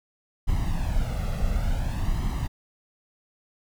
brown noise with flanger, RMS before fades -25 dBFS, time 0.47-2.48 s, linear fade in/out 20 ms, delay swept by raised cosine 0.99 to 1.52 ms, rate 0.56 Hz, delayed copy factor +0.7, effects none

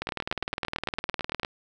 two click trains, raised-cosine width 0.3 ms, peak -13 / -13 dBFS, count 13 / 29, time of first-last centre 0.09-1.432 / 0.02-1.449 s, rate 8.94 / 19.6 Hz, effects none

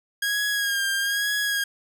sawtooth tone with vibrato, 1633 Hz, G#6, 30 cents flat, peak -19 dBFS, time 0.22-1.64 s, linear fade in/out 5 ms, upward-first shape sine, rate 1.1 Hz, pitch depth 40 cents each way, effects none

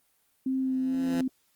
sine tone with vibrato, 261.6 Hz, C4, in tune, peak -25 dBFS, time 0.46-1.28 s, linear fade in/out 5 ms, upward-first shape sine, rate 2.3 Hz, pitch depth 12 cents each way
15% pulse tone with exponential growth, 170 Hz, F3, 46 cents flat, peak -24 dBFS, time 0.47-1.21 s, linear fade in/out 0 ms, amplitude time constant 160 ms
effects white hiss -69 dBFS RMS until 1.55 s + Opus 32 kbps

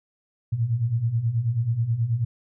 sine beating tone pair, 110 / 119.3 Hz, A2 / A#2, 0 / +41 cents, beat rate 9.3 Hz, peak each -27 / -22 dBFS, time 0.52-2.25 s, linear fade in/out 10 ms, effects none

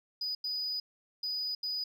sine tone bursts at uneven times, 4962 Hz, D#8, 6 cents flat, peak -30 dBFS, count 4, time 0.21-0.35 / 0.44-0.8 / 1.23-1.55 / 1.63-1.84 s, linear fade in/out 5 ms, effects tanh soft clip ceiling -30 dBFS

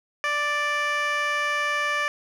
15% pulse tone with band-pass filter, 587.3 Hz, D5, in tune, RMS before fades -25 dBFS, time 0.24-2.08 s, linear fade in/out 0 ms, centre 1900 Hz, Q 0.96, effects none

